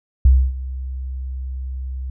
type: tone with ADSR envelope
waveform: sine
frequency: 64.9 Hz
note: C2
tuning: 13 cents flat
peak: -6 dBFS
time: 0.25-2.1 s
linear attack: 4 ms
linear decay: 270 ms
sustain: -18 dB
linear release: 3 ms
effects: none